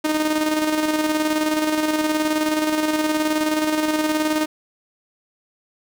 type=tone with tremolo; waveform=sawtooth; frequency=308.3 Hz; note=D#4; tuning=16 cents flat; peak=-13 dBFS; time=0.04-4.46 s; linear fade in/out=10 ms; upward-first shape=square; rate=19 Hz; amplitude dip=40%; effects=none